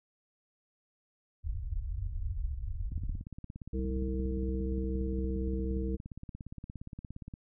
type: low-pass noise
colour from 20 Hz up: pink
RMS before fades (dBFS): -35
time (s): 1.43-3.24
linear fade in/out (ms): 50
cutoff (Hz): 100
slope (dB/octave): 48
type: click train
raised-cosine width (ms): 5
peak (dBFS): -30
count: 77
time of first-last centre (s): 2.92-7.339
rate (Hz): 17.2
type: harmonic tone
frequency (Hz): 64.8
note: C2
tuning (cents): -16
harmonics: 1 / 3 / 5 / 7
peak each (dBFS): -32 / -37 / -39 / -40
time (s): 3.73-5.97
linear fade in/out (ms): 20
effects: none